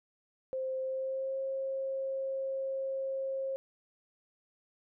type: tone with pitch glide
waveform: sine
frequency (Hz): 523.3 to 536.2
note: C5 to C5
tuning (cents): 0 to +42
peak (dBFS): -32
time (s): 0.53-3.56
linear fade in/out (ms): 0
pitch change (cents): +42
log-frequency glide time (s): 0.81-1.39
effects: none